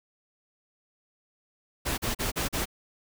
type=noise bursts; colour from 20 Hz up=pink; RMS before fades=-29 dBFS; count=5; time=1.85-2.656 s; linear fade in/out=20 ms; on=130 ms; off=39 ms; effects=none